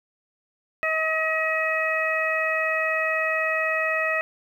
harmonic tone, 636 Hz, D#5, 38 cents sharp, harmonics 1 / 2 / 3 / 4, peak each -27 / -29 / -25 / -28 dBFS, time 0.83-4.21 s, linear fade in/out 0 ms, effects 9-bit

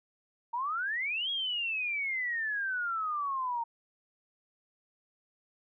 sine exponential two-way sweep, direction up then down, 916 to 3322 to 916 Hz, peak -30 dBFS, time 0.53-3.64 s, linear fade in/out 10 ms, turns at 1.3 s, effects none

